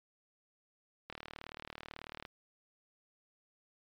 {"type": "click train", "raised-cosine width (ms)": 0.3, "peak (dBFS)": -27, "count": 45, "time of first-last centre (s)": [1.1, 2.252], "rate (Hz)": 38.2, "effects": ["MP3 96 kbps"]}